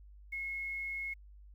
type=tone with quantisation; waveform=sine; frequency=2172 Hz; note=C#7; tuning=36 cents flat; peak=-36 dBFS; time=0.32-1.14 s; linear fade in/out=10 ms; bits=11; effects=added 50 Hz sine -52 dBFS peak until 1.54 s